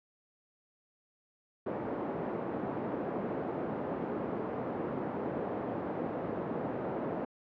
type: band-pass noise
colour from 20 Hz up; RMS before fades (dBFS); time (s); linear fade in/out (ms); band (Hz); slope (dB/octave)
white; -36; 1.66-7.25; 5; 180 to 510; 12
effects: low-pass 2000 Hz 12 dB/octave